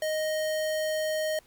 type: tone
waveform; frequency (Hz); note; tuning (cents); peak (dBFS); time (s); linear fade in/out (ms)
square; 622.3; D#5; 0; -27; 0.02-1.39; 2
effects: pink hiss -60 dBFS RMS until 1.46 s + MP3 96 kbps